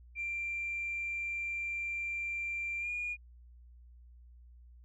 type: tone with pitch glide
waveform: sine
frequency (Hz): 2366 to 2434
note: D7 to D#7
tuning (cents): +12 to -39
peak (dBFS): -33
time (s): 0.15-3.17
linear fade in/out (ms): 50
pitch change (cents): +49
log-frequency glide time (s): 2.79-2.9
effects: tanh soft clip ceiling -29 dBFS + added 60 Hz sine -53 dBFS peak until 4.84 s